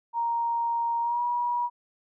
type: tone with pitch glide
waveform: sine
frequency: 934 to 963.6 Hz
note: A#5 to B5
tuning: +3 to -43 cents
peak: -24 dBFS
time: 0.13-1.7 s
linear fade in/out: 50 ms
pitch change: +54 cents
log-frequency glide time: 1.01-1.22 s
effects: none